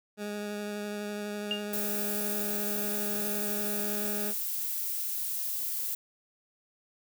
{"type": "tone with vibrato", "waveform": "20% pulse", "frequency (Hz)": 207.2, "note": "G#3", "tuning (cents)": -4, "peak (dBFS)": -29, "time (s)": [0.17, 4.34], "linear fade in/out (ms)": 50, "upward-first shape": "triangle", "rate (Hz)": 12, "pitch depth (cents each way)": 14}
{"type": "tone with exponential decay", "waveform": "sine", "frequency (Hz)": 2815, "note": "F7", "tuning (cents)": 13, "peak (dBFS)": -25, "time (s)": [1.51, 1.69], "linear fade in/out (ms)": 1, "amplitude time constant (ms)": 37}
{"type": "noise", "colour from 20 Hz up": "violet", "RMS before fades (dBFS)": -33, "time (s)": [1.73, 5.95], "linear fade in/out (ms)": 5}
{"effects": []}